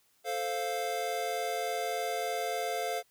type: chord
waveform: square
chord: F major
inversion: first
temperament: equal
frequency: 440 / 523.3 / 698.5 Hz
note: A4 / C5 / F5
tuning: 0 / 0 / 0 cents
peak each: -38 / -38 / -34 dBFS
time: 0.24-3.03 s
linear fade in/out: 50 ms
effects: white hiss -69 dBFS RMS until 3.1 s